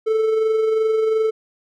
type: tone with amplitude modulation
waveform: triangle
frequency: 440 Hz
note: A4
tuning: in tune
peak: -12 dBFS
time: 0.06-1.31 s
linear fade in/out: 20 ms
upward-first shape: sine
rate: 22.8 Hz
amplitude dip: 35%
effects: none